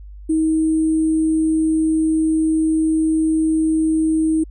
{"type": "tone with sample-and-hold", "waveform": "sine", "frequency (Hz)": 316.8, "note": "D#4", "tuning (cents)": 31, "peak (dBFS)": -14, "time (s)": [0.29, 4.44], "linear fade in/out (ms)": 10, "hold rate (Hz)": 8820, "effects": ["added 50 Hz sine -34 dBFS peak until 4.5 s", "resampled to 32000 Hz"]}